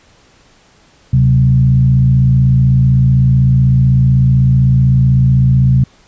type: tone with frequency modulation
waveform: sine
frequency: 129.4 Hz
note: C3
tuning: 19 cents flat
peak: -6 dBFS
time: 1.13-5.84 s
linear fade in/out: 5 ms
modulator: 55.9 Hz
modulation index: 0.64
effects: pink hiss -48 dBFS RMS until 6.07 s + resampled to 16000 Hz